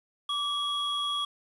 triangle tone pair together, 1163 / 3320 Hz, D6 / G#7, -17 / -1 cents, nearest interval octave + tritone, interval 1816 cents, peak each -30 / -28 dBFS, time 0.29-1.25 s, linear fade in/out 5 ms, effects resampled to 24000 Hz + 9-bit

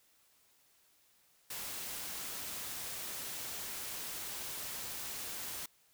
white noise, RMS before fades -42 dBFS, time 1.5-5.66 s, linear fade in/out 5 ms, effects white hiss -69 dBFS RMS until 5.93 s

